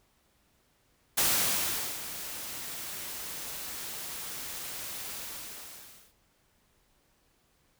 white noise with ADSR envelope, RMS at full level -25 dBFS, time 1.17-6.14 s, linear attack 13 ms, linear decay 800 ms, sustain -14 dB, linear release 1000 ms, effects pink hiss -69 dBFS RMS until 7.79 s

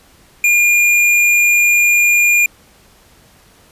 sine tone with hard clipping, 2415 Hz, D7, 48 cents sharp, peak -10 dBFS, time 0.44-2.46 s, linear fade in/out 2 ms, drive 14 dB, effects pink hiss -48 dBFS RMS until 3.71 s + resampled to 32000 Hz

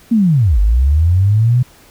sine linear two-way sweep, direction down then up, 240 to 47.64 to 127.8 Hz, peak -8 dBFS, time 0.11-1.63 s, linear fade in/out 10 ms, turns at 0.59 s, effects pink hiss -45 dBFS RMS until 1.9 s

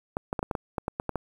clicks, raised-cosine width 1 ms, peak -14 dBFS, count 11, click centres 0.169 / 0.329 / 0.392 / 0.429 / 0.512 / 0.552 / 0.782 / 0.881 / 0.999 / 1.093 / 1.157 s, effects 8-bit

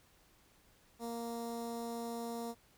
15% pulse tone with notch filter, 233.1 Hz, A#3, in tune, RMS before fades -41 dBFS, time 0.99-2.55 s, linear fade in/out 50 ms, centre 2400 Hz, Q 0.64, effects pink hiss -67 dBFS RMS until 2.77 s

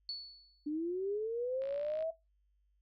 sine tone with exponential decay, 4435 Hz, C#8, in tune, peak -35 dBFS, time 0.09-0.69 s, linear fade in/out 1 ms, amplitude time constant 130 ms
sine linear sweep, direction up, 290 to 659.3 Hz, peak -33 dBFS, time 0.66-2.11 s, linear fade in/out 10 ms
click train, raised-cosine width 0.3 ms, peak -38 dBFS, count 24, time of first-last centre 1.62-2.025 s, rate 56.8 Hz
effects noise-tail reverb RT60 0.2 s tail -18 dB re dry + added 50 Hz sine -70 dBFS peak until 2.81 s

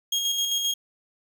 30% pulse tone with tremolo, 3259 Hz, G#7, 33 cents flat, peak -19 dBFS, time 0.12-0.74 s, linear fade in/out 5 ms, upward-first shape square, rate 7.6 Hz, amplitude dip 35%, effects none

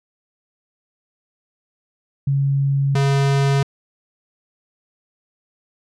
sine / square tone pair in turn, 138.59 / 138.59 Hz, C#3 / C#3, 0 / 0 cents, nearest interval unison, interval 0 cents, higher neither, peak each -15 dBFS, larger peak neither, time 2.27-2.95 / 2.95-3.63 s, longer neither, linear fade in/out 5 ms, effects low-pass 7000 Hz 12 dB/octave

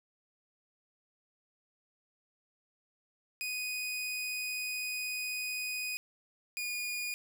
sawtooth tone pair in turn, 2489 / 2446 Hz, D#7 / D#7, 0 / -30 cents, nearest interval unison, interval 30 cents, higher first, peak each -31 / -31 dBFS, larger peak neither, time 3.41-5.97 / 6.57-7.14 s, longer first, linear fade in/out 0 ms, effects none

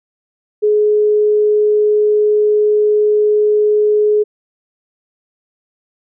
sine tone, 421.4 Hz, G#4, 25 cents sharp, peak -9 dBFS, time 0.62-4.24 s, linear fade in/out 20 ms, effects none

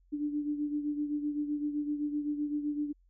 sine beating tone pair, 293.7 / 301.5 Hz, D4 / D4, 0 / +46 cents, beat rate 7.8 Hz, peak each -31 / -38 dBFS, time 0.12-2.93 s, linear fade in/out 20 ms, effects added 44 Hz sine -62 dBFS peak until 3.09 s

